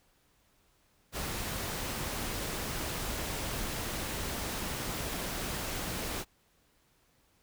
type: noise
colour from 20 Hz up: pink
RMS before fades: -36 dBFS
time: 1.12-6.25 s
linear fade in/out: 50 ms
effects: pink hiss -69 dBFS RMS until 7.42 s